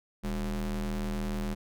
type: ring-modulated tone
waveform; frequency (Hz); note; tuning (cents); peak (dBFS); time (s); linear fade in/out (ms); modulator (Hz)
square; 81.7; E2; -15; -28; 0.23-1.55; 20; 120
effects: none